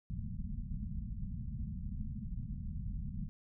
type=low-pass noise; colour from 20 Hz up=pink; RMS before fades=-40 dBFS; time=0.1-3.29 s; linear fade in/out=0 ms; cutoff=230 Hz; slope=96 dB/octave; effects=none